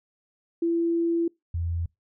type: tone pair in turn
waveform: sine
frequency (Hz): 336.4 / 84.59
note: E4 / E2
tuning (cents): +35 / +45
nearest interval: 2 octaves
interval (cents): 2390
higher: first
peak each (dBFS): -21 / -25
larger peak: first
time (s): 0.62-1.28 / 1.54-1.86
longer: first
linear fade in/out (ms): 5
effects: noise-tail reverb RT60 0.2 s tail -26 dB re dry